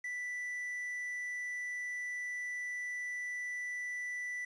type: tone with quantisation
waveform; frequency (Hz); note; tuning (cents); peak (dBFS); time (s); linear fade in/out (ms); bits
triangle; 1975.5; B6; 0; -35; 0.04-4.45; 5; 10
effects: resampled to 24000 Hz